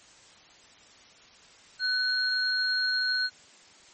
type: tone pair together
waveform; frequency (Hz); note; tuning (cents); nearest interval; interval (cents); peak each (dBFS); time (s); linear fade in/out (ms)
sine; 1500 / 4243; F#6 / C8; +23 / +23; octave + tritone; 1800; -27; 1.79-3.3; 50
effects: white hiss -54 dBFS RMS until 3.93 s + MP3 32 kbps